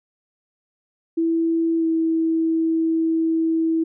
sine tone with pitch glide, 329.6 to 325.1 Hz, E4 to E4, 0 to -24 cents, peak -17 dBFS, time 1.17-3.84 s, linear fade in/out 10 ms, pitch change -24 cents, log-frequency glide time 1.78-1.85 s, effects none

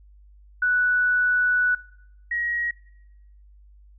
sine tone pair in turn, 1480 / 1897.2 Hz, F#6 / A#6, 0 / +30 cents, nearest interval major third, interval 430 cents, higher second, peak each -18 / -23 dBFS, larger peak first, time 0.62-1.75 / 2.31-2.71 s, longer first, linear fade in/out 5 ms, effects noise-tail reverb RT60 0.9 s tail -22 dB re dry + added 50 Hz sine -48 dBFS peak until 3.98 s

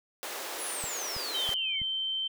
pink high-pass noise, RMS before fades -38 dBFS, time 0.23-1.54 s, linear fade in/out 0 ms, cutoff 380 Hz, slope 24 dB/octave
sine exponential sweep, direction down, 11350 to 2048 Hz, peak -35 dBFS, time 0.57-1.83 s, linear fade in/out 50 ms
click train, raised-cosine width 5 ms, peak -31 dBFS, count 4, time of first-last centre 0.84-1.817 s, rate 3.07 Hz
sine tone, 3107 Hz, G7, 16 cents flat, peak -29 dBFS, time 1.34-2.28 s, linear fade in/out 10 ms
effects none

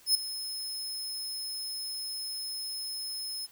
sawtooth tone with ADSR envelope, 5180 Hz, E8, 31 cents flat, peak -17 dBFS, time 0.06-3.47 s, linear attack 89 ms, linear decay 4 ms, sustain -15 dB, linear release 24 ms, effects white hiss -58 dBFS RMS until 3.51 s

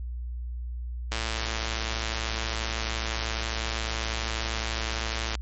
click train, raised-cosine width 0.2 ms, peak -12 dBFS, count 475, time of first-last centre 1.12-5.352 s, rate 112 Hz, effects added 60 Hz sine -31 dBFS peak until 5.41 s + MP3 32 kbps

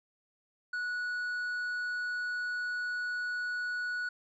triangle tone with tanh clipping, 1468 Hz, F#6, 14 cents flat, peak -33 dBFS, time 0.73-4.09 s, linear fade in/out 5 ms, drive 9 dB, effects none

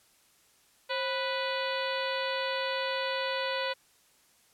harmonic tone with a mistuned harmonic, 493.9 Hz, B4, in tune, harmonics 1 / 2 / 3 / 4 / 5 / 6 / 7 / 8 / 9, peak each -33 / -36 / -38 / -39 / -40 / -41 / -41 / -42 / -43 dBFS, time 0.89-3.74 s, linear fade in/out 20 ms, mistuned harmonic 1, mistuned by +130 cents, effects white hiss -64 dBFS RMS until 4.53 s + low-pass 12000 Hz 12 dB/octave

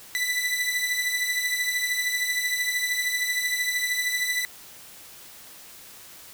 sawtooth beating tone pair, 1975.5 / 1988.5 Hz, B6 / B6, 0 / +11 cents, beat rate 13 Hz, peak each -26 / -22 dBFS, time 0.15-4.45 s, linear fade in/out 0 ms, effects white hiss -46 dBFS RMS until 6.33 s

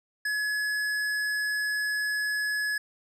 sine tone with hard clipping, 1696 Hz, G#6, 36 cents sharp, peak -28 dBFS, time 0.25-2.78 s, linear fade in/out 5 ms, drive 12 dB, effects none

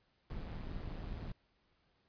brown noise with amplitude modulation, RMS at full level -40 dBFS, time 0.3-1.32 s, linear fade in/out 2 ms, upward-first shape sine, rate 162 Hz, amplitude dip 65%, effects pink hiss -75 dBFS RMS until 2.08 s + resampled to 11025 Hz

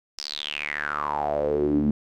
sawtooth tone with band-pass filter sweep, 73.9 Hz, D2, 11 cents sharp, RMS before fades -26 dBFS, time 0.18-1.91 s, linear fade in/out 5 ms, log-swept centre 5400 to 220 Hz, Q 8.1, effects none

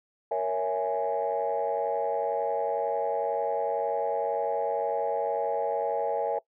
sine chord, A# half-diminished seventh, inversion none, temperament equal with one note detuned, 466.2 / 557.3 / 659.3 / 830.6 Hz, A#4 / C#5 / E5 / G#5, 0 / +9 / 0 / 0 cents, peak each -30 dBFS, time 0.31-6.39 s, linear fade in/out 5 ms, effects noise-tail reverb RT60 0.1 s tail -21 dB re dry + tanh soft clip ceiling -18 dBFS

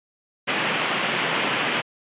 white band-pass noise, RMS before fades -24 dBFS, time 0.47-1.82 s, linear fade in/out 20 ms, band 130 to 3200 Hz, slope 48 dB/octave, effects resampled to 8000 Hz

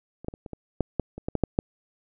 clicks, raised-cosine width 2 ms, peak -28 / -15 / -27 / -25 / -22 / -9 / -10 / -24 / -15 / -11 / -7 / -7 dBFS, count 12, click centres 0.246 / 0.284 / 0.339 / 0.462 / 0.533 / 0.807 / 0.997 / 1.18 / 1.285 / 1.353 / 1.437 / 1.589 s, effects none

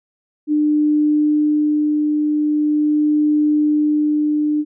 sine tone with tremolo, 300.1 Hz, D4, 38 cents sharp, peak -12 dBFS, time 0.47-4.65 s, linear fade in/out 50 ms, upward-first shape sine, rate 0.43 Hz, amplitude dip 25%, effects none

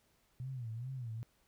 sine tone with vibrato, 121.8 Hz, B2, 24 cents flat, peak -39 dBFS, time 0.4-1.23 s, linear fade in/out 0 ms, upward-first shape sine, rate 2.4 Hz, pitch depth 160 cents each way, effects pink hiss -73 dBFS RMS until 1.47 s

